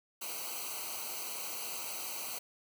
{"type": "noise with comb filter", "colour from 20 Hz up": "white", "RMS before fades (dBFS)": -40, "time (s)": [0.21, 2.39], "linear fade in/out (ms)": 10, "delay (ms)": 0.57, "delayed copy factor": -0.95, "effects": []}